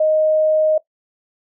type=tone; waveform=sine; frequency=622.3 Hz; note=D#5; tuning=in tune; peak=-12 dBFS; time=0-0.78 s; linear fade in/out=5 ms; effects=noise-tail reverb RT60 0.1 s tail -18 dB re dry